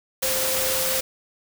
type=tone in noise; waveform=sine; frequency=523.3 Hz; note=C5; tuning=in tune; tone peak=-28 dBFS; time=0.22-1.01 s; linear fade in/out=10 ms; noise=white; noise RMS=-24 dBFS; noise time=0.22-1.01 s; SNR=-7 dB; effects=none